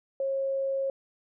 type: tone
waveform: sine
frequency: 542 Hz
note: C#5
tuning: 39 cents flat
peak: -26 dBFS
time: 0.2-0.9 s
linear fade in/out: 2 ms
effects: none